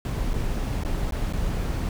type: noise with dropouts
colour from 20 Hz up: brown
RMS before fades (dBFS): -26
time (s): 0.05-1.89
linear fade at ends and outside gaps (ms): 1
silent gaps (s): 0.334-0.339 / 0.836-0.849 / 1.109-1.122 / 1.326-1.334
effects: none